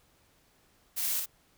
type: noise with echo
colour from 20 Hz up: blue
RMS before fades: -32 dBFS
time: 0.96-1.21 s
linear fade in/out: 20 ms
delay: 52 ms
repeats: 1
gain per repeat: -3 dB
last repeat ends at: 1.262 s
effects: pink hiss -66 dBFS RMS until 1.57 s